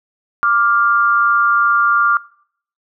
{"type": "tone pair together", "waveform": "sine", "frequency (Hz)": [1177, 1399.7], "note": ["D6", "F6"], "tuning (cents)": [3, 3], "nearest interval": "minor third", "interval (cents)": 300, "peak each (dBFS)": -14, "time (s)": [0.43, 2.17], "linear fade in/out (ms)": 0, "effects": ["noise-tail reverb RT60 0.6 s tail -21 dB re dry"]}